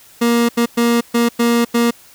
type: tone bursts at uneven times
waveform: 30% pulse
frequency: 235.5 Hz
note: A#3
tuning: 18 cents sharp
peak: -9 dBFS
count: 6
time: 0.21-0.49 / 0.57-0.66 / 0.77-1.01 / 1.14-1.29 / 1.39-1.65 / 1.74-1.91 s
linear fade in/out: 10 ms
effects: white hiss -45 dBFS RMS until 2.14 s